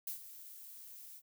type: noise with ADSR envelope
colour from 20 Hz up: violet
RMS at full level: -39 dBFS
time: 0.07-1.22 s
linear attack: 4 ms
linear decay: 110 ms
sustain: -13 dB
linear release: 54 ms
effects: none